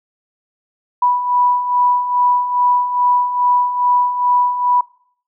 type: beating tone pair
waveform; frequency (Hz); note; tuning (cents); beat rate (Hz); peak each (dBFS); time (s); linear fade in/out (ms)
sine; 982 / 984.4; B5 / B5; -10 / -6; 2.4; -20 / -13; 1.02-4.81; 5
effects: noise-tail reverb RT60 0.6 s tail -22 dB re dry